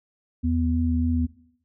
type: tone pair together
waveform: sine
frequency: 80.94 / 246.5 Hz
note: E2 / B3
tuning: -31 / -3 cents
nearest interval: octave + perfect fifth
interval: 1928 cents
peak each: -23 dBFS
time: 0.43-1.27 s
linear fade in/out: 20 ms
effects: noise-tail reverb RT60 0.6 s tail -17 dB re dry